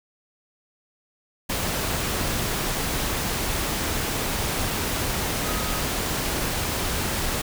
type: tone in noise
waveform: sine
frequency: 1259 Hz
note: D#6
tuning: 20 cents sharp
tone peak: -35 dBFS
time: 5.44-5.8 s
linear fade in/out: 10 ms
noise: pink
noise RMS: -26 dBFS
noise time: 1.49-7.42 s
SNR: -12 dB
effects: none